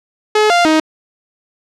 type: tone with pitch steps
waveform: sawtooth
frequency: 426.2 / 697 / 313.9 Hz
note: G#4 / F5 / D#4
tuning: +45 / -4 / +15 cents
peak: -5 dBFS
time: 0.35-0.8 s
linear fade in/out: 5 ms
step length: 150 ms
effects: low-pass 6000 Hz 12 dB/octave